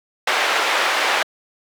white band-pass noise, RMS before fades -19 dBFS, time 0.27-1.23 s, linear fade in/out 5 ms, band 490 to 2300 Hz, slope 12 dB/octave, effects high-pass 300 Hz 12 dB/octave

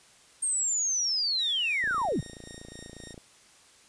sine linear sweep, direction down, 8620 to 73.42 Hz, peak -25 dBFS, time 0.42-2.21 s, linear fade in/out 10 ms
5% pulse tone with tremolo, 1858 Hz, A#6, 6 cents flat, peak -33 dBFS, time 1.38-3.14 s, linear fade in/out 10 ms, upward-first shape sine, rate 3.7 Hz, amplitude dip 55%
click train, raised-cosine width 2 ms, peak -31 dBFS, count 39, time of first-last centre 1.84-3.178 s, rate 28.4 Hz
effects white hiss -57 dBFS RMS until 3.88 s + resampled to 22050 Hz

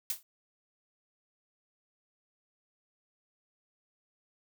blue noise with exponential decay, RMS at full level -29 dBFS, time 0.1-0.23 s, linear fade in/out 1 ms, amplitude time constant 28 ms, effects none

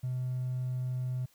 triangle tone with hard clipping, 126.9 Hz, B2, 47 cents sharp, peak -31 dBFS, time 0.03-1.26 s, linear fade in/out 10 ms, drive 4 dB, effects white hiss -66 dBFS RMS until 1.34 s

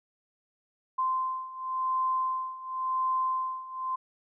sine beating tone pair, 1038 / 1038.93 Hz, C6 / C6, -14 / -13 cents, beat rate 0.93 Hz, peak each -32 / -29 dBFS, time 0.98-3.96 s, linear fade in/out 10 ms, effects none

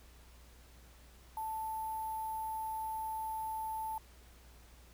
sine tone with sample-and-hold, 880 Hz, A5, in tune, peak -36 dBFS, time 1.37-3.98 s, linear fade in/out 2 ms, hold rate 11025 Hz, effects added 60 Hz sine -57 dBFS peak until 4.93 s + pink hiss -62 dBFS RMS until 4.93 s

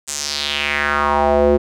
square tone with band-pass filter sweep, 72.6 Hz, D2, 19 cents flat, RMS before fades -17 dBFS, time 0.07-1.58 s, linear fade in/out 20 ms, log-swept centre 7900 to 400 Hz, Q 3.1, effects none

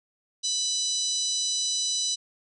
harmonic tone, 993 Hz, B5, 9 cents sharp, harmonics 3 / 4 / 5 / 6 / 7 / 8 / 9, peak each -38 / -28 / -35 / -29 / -40 / -37 / -41 dBFS, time 0.43-2.16 s, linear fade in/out 20 ms, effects none

